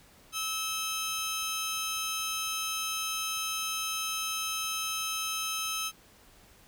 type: tone pair together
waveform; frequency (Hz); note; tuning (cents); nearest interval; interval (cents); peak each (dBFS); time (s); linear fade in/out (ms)
15% pulse; 1300 / 3150; E6 / G7; -24 / +8; octave + minor third; 1532; -27; 0.32-5.92; 50
effects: pink hiss -58 dBFS RMS until 6.67 s